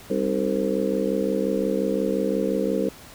harmonic tone with a mistuned harmonic, 65.7 Hz, C2, 8 cents sharp, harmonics 3 / 4 / 5 / 6 / 7 / 8, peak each -27 / -30 / -29 / -30 / -26 / -28 dBFS, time 0.1-2.89 s, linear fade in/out 5 ms, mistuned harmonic 5, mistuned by -91 cents, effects pink hiss -45 dBFS RMS until 3.14 s

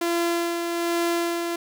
sawtooth tone with tremolo, 341.1 Hz, F4, 41 cents flat, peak -17 dBFS, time 0.01-1.56 s, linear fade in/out 5 ms, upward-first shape sine, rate 1.2 Hz, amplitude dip 40%, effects none

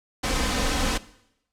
pink noise with comb filter, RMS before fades -24 dBFS, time 0.23-0.98 s, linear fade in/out 10 ms, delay 3.9 ms, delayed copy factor +0.6, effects noise-tail reverb RT60 0.8 s tail -18 dB re dry + low-pass 8000 Hz 12 dB/octave

